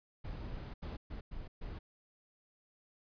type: noise bursts at uneven times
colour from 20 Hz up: brown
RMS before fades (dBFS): -43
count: 5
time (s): 0.24-0.74 / 0.82-0.97 / 1.1-1.21 / 1.31-1.48 / 1.61-1.79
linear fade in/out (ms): 10
effects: resampled to 11025 Hz